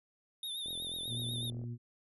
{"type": "tone with vibrato", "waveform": "square", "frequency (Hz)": 3634, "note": "A#7", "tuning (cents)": -45, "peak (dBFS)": -38, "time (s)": [0.43, 1.5], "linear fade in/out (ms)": 2, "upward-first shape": "triangle", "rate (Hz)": 8.1, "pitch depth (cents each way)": 81}
{"type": "click train", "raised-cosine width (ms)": 2, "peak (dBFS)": -38, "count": 43, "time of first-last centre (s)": [0.66, 1.639], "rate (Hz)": 42.9}
{"type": "harmonic tone", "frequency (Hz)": 119, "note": "A#2", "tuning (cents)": 36, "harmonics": [1, 2, 3], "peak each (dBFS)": [-38, -46, -55], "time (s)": [1.07, 1.78], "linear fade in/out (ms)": 50}
{"effects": ["resampled to 32000 Hz"]}